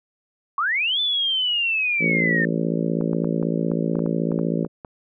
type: linear two-way sweep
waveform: sine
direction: up then down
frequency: 1070 to 3527 to 1786 Hz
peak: -19 dBFS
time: 0.58-2.45 s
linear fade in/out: 2 ms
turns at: 1 s
type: harmonic tone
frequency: 56.1 Hz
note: A1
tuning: 34 cents sharp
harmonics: 3 / 4 / 5 / 6 / 7 / 8 / 9 / 10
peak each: -24 / -26 / -28 / -30 / -31 / -32 / -33 / -34 dBFS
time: 1.99-4.68 s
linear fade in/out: 50 ms
type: clicks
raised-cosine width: 1 ms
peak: -21 dBFS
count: 12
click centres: 3.011 / 3.132 / 3.245 / 3.428 / 3.716 / 3.955 / 3.992 / 4.062 / 4.318 / 4.39 / 4.649 / 4.848 s
effects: none